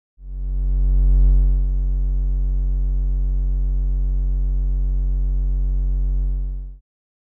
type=tone with ADSR envelope; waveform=triangle; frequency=46.25 Hz; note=F#1; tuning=in tune; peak=-7 dBFS; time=0.17-6.81 s; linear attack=1100 ms; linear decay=400 ms; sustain=-7 dB; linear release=580 ms; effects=none